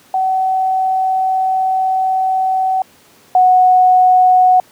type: tone pair in turn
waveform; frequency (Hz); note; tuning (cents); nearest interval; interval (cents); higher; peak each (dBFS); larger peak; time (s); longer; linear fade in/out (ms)
sine; 756 / 737; F#5 / F#5; +37 / -7; unison; 44; first; -12 / -6; second; 0.14-2.82 / 3.35-4.6; first; 2
effects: pink hiss -47 dBFS RMS until 4.71 s + high-pass 150 Hz 12 dB/octave

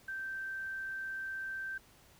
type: tone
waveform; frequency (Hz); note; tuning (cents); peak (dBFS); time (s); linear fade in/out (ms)
sine; 1561; G6; -8; -37; 0.08-1.78; 5
effects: pink hiss -62 dBFS RMS until 2.19 s

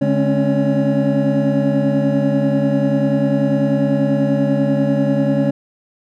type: tone cluster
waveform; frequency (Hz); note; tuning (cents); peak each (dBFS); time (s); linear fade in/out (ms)
triangle; 144.4 / 211 / 269.2 / 279.4 / 563; D3 / G#3 / C4 / C#4 / C#5; -29 / +28 / +49 / +14 / +27; -18; 0.01-5.51; 10
effects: none

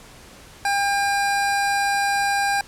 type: tone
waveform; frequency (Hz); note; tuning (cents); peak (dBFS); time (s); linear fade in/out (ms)
25% pulse; 802; G5; +39; -15; 0.65-2.61; 2
effects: pink hiss -45 dBFS RMS until 2.67 s + low-pass 11000 Hz 12 dB/octave

